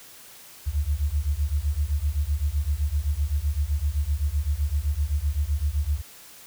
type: beating tone pair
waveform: sine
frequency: 69.3 / 77.1 Hz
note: C#2 / D#2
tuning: 0 / -15 cents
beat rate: 7.8 Hz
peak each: -25 dBFS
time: 0.66-6.02 s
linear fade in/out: 20 ms
effects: white hiss -47 dBFS RMS until 6.46 s